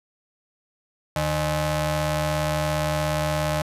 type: ring-modulated tone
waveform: sawtooth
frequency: 228.3 Hz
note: A#3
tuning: 36 cents flat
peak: -15 dBFS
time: 1.16-3.62 s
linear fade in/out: 2 ms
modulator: 381 Hz
effects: resampled to 32000 Hz